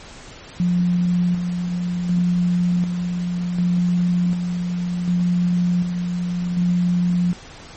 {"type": "tone with tremolo", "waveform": "sine", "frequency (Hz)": 176.8, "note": "F3", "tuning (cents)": 22, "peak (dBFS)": -15, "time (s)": [0.6, 7.33], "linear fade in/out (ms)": 0, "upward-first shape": "square", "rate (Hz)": 0.67, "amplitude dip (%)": 45, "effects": ["pink hiss -40 dBFS RMS until 7.76 s", "MP3 32 kbps"]}